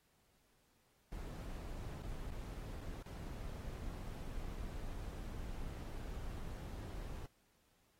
brown noise with dropouts, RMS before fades -45 dBFS, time 1.12-7.26 s, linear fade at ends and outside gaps 2 ms, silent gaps 2.022-2.033 / 2.306-2.317 / 2.808-2.812 / 3.027-3.059 s, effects pink hiss -75 dBFS RMS until 7.99 s + AAC 48 kbps

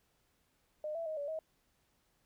sine tone with pitch steps, 609 / 665 / 627 / 574 / 635 Hz, D#5 / E5 / D#5 / D5 / D#5, -37 / +15 / +13 / -40 / +35 cents, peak -36 dBFS, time 0.84-1.39 s, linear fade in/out 2 ms, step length 110 ms, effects pink hiss -75 dBFS RMS until 2.25 s

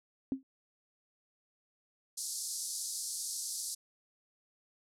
sine tone with exponential decay, 266.1 Hz, C4, 29 cents sharp, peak -26 dBFS, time 0.32-0.43 s, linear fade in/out 1 ms, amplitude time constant 23 ms
white band-pass noise, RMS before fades -39 dBFS, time 2.17-3.75 s, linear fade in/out 10 ms, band 4400 to 11000 Hz, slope 48 dB/octave
effects none

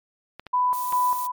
clicks, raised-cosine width 0.3 ms, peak -22 dBFS, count 3, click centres 0.396 / 0.467 / 0.924 s
sine tone with tremolo, 995 Hz, B5, 13 cents sharp, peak -18 dBFS, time 0.53-1.32 s, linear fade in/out 10 ms, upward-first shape square, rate 2.5 Hz, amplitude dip 55%
violet noise, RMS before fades -34 dBFS, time 0.73-1.27 s, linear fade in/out 5 ms
effects MP3 96 kbps

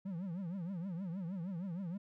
triangle tone with vibrato, 180.7 Hz, F#3, 41 cents flat, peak -36 dBFS, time 0.05-1.98 s, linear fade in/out 10 ms, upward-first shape triangle, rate 6.4 Hz, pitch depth 220 cents each way, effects none

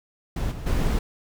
brown noise with level steps, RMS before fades -26 / -34 / -22 dBFS, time 0.36-0.99 s, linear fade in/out 5 ms, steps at 0.51 / 0.66 s, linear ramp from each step 10 ms, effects none

